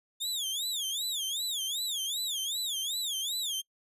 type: tone with vibrato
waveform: sawtooth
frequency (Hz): 3520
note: A7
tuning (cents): 0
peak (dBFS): -28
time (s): 0.2-3.62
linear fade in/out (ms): 20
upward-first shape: sine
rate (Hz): 2.6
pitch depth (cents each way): 220
effects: noise-tail reverb RT60 0.1 s tail -26 dB re dry + resampled to 32000 Hz